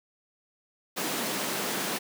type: high-pass noise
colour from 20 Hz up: pink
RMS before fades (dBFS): -31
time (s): 0.96-1.99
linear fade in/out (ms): 20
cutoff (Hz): 190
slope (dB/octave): 24
effects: none

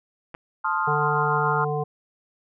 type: clicks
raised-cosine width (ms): 0.5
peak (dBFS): -25 / -20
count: 2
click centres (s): 0.343 / 0.349
type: chord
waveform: sine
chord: F dominant seventh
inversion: first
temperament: equal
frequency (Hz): 880 / 1046.5 / 1244.5 / 1396.9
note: A5 / C6 / Eb6 / F6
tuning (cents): 0 / 0 / 0 / 0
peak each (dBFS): -27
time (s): 0.64-1.65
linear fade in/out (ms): 10
type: harmonic tone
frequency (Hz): 148.5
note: D3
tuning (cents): +20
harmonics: 1 / 3 / 5 / 7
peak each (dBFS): -27 / -27 / -29 / -35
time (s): 0.87-1.84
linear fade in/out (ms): 10
effects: none

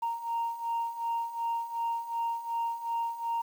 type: beating tone pair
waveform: sine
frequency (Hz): 926 / 928.7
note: A#5 / A#5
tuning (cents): -12 / -7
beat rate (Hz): 2.7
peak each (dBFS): -34 / -30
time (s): 0.02-3.42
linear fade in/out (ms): 10
effects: tanh soft clip ceiling -25 dBFS + 9-bit

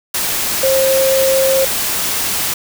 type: tone in noise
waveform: sine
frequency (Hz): 533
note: C5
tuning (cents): +32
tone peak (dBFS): -11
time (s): 0.63-1.65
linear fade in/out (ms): 5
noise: white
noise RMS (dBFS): -18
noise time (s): 0.14-2.54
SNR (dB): +4
effects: none

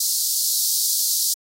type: high-pass noise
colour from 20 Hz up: pink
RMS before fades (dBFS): -21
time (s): 0-1.34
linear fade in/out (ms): 5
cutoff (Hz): 4300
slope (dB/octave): 48
effects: AAC 48 kbps

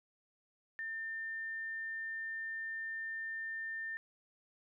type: tone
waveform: sine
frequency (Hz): 1800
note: A6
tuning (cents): +39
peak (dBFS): -38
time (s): 0.79-3.97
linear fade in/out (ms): 0
effects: none

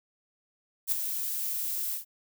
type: noise with ADSR envelope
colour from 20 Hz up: violet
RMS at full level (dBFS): -24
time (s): 0.87-2.05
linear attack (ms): 52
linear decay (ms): 4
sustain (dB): -8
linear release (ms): 120
effects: none

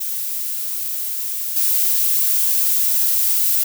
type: noise with level steps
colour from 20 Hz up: violet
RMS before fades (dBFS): -24 / -17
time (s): 0-3.64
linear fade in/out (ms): 10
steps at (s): 1.56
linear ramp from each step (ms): 5
effects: none

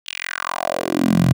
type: tone with high-pass filter sweep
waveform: 10% pulse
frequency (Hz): 44.03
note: F1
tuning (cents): +15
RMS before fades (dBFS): -20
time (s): 0.06-1.33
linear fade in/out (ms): 10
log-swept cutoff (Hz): 3200 to 120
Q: 4
effects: none

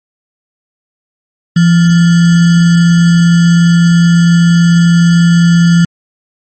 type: tone with sample-and-hold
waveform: sine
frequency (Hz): 170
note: F3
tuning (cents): -46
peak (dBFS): -3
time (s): 1.56-5.85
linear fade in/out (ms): 5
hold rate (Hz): 1575
effects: MP3 32 kbps

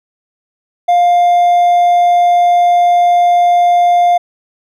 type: tone with hard clipping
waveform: triangle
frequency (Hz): 703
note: F5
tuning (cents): +11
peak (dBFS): -7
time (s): 0.88-4.18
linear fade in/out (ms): 10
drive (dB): 5
effects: none

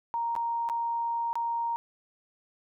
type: tone with dropouts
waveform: sine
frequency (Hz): 932.3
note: A#5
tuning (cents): 0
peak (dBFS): -27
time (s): 0.14-1.76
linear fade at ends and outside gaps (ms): 0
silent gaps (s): 0.353-0.363 / 0.689-0.698 / 1.33-1.355
effects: none

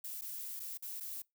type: noise with dropouts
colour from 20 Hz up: violet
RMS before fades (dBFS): -43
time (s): 0.04-1.22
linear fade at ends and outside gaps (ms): 5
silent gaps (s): 0.212-0.219 / 0.596-0.6 / 0.775-0.823 / 1.001-1.006
effects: noise-tail reverb RT60 0.2 s tail -24 dB re dry

